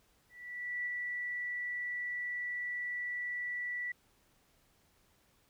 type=tone with ADSR envelope; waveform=sine; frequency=1958 Hz; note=B6; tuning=15 cents flat; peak=-33 dBFS; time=0.29-3.92 s; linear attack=570 ms; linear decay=18 ms; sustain=-2 dB; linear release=5 ms; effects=pink hiss -70 dBFS RMS until 5.49 s